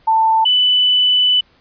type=tone pair in turn; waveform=sine; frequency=889 / 2990 Hz; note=A5 / F#7; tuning=+18 / +17 cents; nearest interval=octave + major sixth; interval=2099 cents; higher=second; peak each=-10 dBFS; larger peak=neither; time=0.07-0.45 / 0.45-1.41 s; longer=second; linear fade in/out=10 ms; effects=pink hiss -54 dBFS RMS until 1.6 s + resampled to 11025 Hz